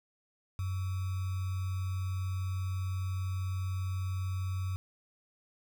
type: tone with sample-and-hold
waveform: sine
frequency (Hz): 93.5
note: F#2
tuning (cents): +19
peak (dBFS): -31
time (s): 0.59-4.76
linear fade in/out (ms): 0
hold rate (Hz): 1225
effects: none